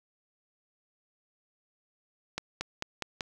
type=accelerating click train; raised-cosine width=0.2 ms; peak=-15 dBFS; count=5; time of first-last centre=2.38-3.208 s; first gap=230 ms; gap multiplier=0.93; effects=8-bit